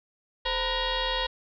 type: tone with frequency modulation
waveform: sine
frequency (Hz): 1396.9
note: F6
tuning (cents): 0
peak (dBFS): -25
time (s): 0.45-1.27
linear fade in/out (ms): 10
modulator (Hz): 479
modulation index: 5.4
effects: none